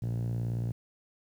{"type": "tone with band-pass filter", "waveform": "5% pulse", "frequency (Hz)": 58.27, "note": "A#1", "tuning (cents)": 0, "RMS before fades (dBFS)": -32, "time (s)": [0.02, 0.72], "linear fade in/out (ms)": 5, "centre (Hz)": 120, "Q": 4.2, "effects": ["10-bit"]}